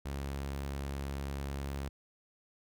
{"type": "tone", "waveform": "sawtooth", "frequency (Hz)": 69.3, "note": "C#2", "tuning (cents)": 0, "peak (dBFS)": -32, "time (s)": [0.05, 1.89], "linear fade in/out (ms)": 10, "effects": []}